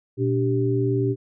sine tone cluster, 121.3 / 291.3 / 390.2 Hz, B2 / D4 / G4, -31 / -14 / -8 cents, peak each -22 / -26 / -23 dBFS, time 0.17-1.16 s, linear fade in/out 50 ms, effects none

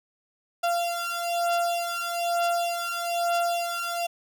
35% pulse beating tone pair, 689 / 690.1 Hz, F5 / F5, -24 / -21 cents, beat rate 1.1 Hz, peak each -26 dBFS, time 0.63-4.07 s, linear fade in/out 10 ms, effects none

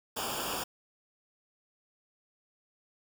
pink noise with comb filter, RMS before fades -35 dBFS, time 0.16-0.64 s, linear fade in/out 10 ms, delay 0.49 ms, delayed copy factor -0.9, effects none

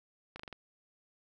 slowing click train, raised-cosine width 0.3 ms, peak -28 dBFS, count 5, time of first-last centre 0.36-0.527 s, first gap 35 ms, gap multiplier 1.12, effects none

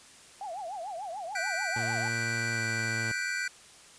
sine tone with vibrato, 747 Hz, F#5, 16 cents sharp, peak -35 dBFS, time 0.41-2.08 s, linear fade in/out 2 ms, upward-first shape triangle, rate 6.8 Hz, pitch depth 270 cents each way
square chord, G major seventh, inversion third, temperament equal, 1480 / 1568 / 1975.5 / 2349 Hz, F#6 / G6 / B6 / D7, 0 / 0 / 0 / 0 cents, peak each -35 / -36 / -38 / -38 dBFS, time 1.35-3.48 s, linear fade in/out 5 ms
sawtooth tone with pitch glide, 115.3 to 112.73 Hz, A#2 to A2, -19 to +42 cents, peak -30 dBFS, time 1.76-3.12 s, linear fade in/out 5 ms, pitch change -39 cents, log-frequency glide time 2.51-2.61 s
effects white hiss -53 dBFS RMS until 3.98 s + resampled to 22050 Hz

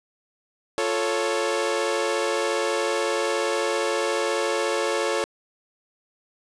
sawtooth chord, F augmented, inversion none, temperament equal, 349.2 / 440 / 554.4 Hz, F4 / A4 / C#5, 0 / 0 / 0 cents, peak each -25 / -22 / -22 dBFS, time 0.78-5.24 s, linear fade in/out 0 ms, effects resampled to 22050 Hz + 9-bit

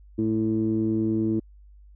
15% pulse tone with low-pass filter, 110 Hz, A2, in tune, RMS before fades -24 dBFS, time 0.18-1.4 s, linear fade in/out 10 ms, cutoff 300 Hz, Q 5.6, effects added 50 Hz sine -47 dBFS peak until 1.95 s

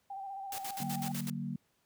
sine tone with vibrato, 784 Hz, G5, in tune, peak -39 dBFS, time 0.1-1.12 s, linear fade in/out 5 ms, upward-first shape square, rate 15 Hz, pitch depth 30 cents each way
white noise with tremolo, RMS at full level -41 dBFS, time 0.52-1.3 s, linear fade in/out 2 ms, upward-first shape square, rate 8 Hz, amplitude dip 80%
sine chord, D augmented, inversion none, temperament equal with one note detuned, 146.83 / 188.01 / 233.1 Hz, D3 / F#3 / A#3, 0 / +28 / 0 cents, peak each -39 dBFS, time 0.8-1.56 s, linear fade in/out 5 ms
effects pink hiss -74 dBFS RMS until 1.85 s + high-pass 80 Hz 12 dB/octave

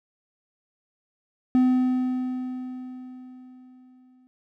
triangle tone with exponential decay, 254.2 Hz, C4, 50 cents flat, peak -13 dBFS, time 1.55-4.27 s, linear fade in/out 0 ms, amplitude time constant 590 ms, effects none

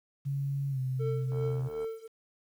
sine tone with pitch glide, 139.2 to 129.88 Hz, C#3 to C3, +8 to -12 cents, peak -29 dBFS, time 0.25-1.69 s, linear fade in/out 20 ms, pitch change -120 cents, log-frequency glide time 0.7-0.79 s
triangle tone with tremolo, 447.9 Hz, A4, 31 cents sharp, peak -28 dBFS, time 0.99-2.08 s, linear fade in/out 20 ms, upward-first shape triangle, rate 2.7 Hz, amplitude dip 95%
click train, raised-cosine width 1 ms, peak -34 dBFS, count 41, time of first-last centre 1.32-1.844 s, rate 76.3 Hz
effects 10-bit

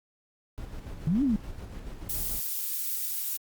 brown noise with tremolo, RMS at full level -38 dBFS, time 0.58-2.4 s, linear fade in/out 0 ms, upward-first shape square, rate 7 Hz, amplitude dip 35%
sine exponential two-way sweep, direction up then down, 146.83 to 297.2 to 200 Hz, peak -22 dBFS, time 1.07-1.36 s, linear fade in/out 2 ms, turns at 1.23 s
violet noise, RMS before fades -31 dBFS, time 2.09-3.37 s, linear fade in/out 5 ms
effects Opus 48 kbps

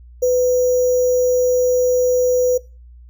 sine tone with sample-and-hold, 500 Hz, B4, 21 cents sharp, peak -12 dBFS, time 0.22-2.58 s, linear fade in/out 10 ms, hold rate 6300 Hz, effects noise-tail reverb RT60 0.3 s tail -21 dB re dry + added 60 Hz sine -39 dBFS peak until 3.09 s

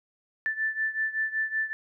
sine beating tone pair, 1760 / 1765.3 Hz, A6 / A6, 0 / +5 cents, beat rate 5.3 Hz, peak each -28 / -31 dBFS, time 0.46-1.73 s, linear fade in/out 0 ms, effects none

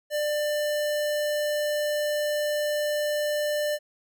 square tone, 595 Hz, D5, 22 cents sharp, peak -25 dBFS, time 0.1-3.79 s, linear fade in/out 50 ms, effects none

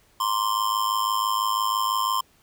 square tone with amplitude modulation, 1046.5 Hz, C6, in tune, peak -19 dBFS, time 0.2-2.21 s, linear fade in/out 5 ms, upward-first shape sine, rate 106 Hz, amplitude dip 75%, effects pink hiss -60 dBFS RMS until 2.42 s

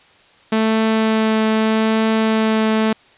sawtooth tone with vibrato, 220 Hz, A3, in tune, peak -10 dBFS, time 0.52-2.93 s, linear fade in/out 5 ms, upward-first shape triangle, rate 0.8 Hz, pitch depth 10 cents each way, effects white hiss -50 dBFS RMS until 3.17 s + resampled to 8000 Hz

